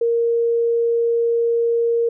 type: tone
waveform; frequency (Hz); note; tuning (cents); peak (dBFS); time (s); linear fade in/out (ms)
sine; 466.2; A#4; 0; -15; 0.01-2.09; 5
effects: none